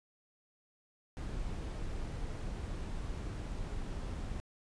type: noise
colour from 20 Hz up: brown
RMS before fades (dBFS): -39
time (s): 1.17-4.4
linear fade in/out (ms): 0
effects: resampled to 22050 Hz